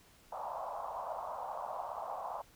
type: band-pass noise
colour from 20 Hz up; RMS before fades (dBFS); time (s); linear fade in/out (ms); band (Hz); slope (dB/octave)
pink; -41; 0.32-2.42; 5; 610 to 1100; 48
effects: pink hiss -63 dBFS RMS until 2.55 s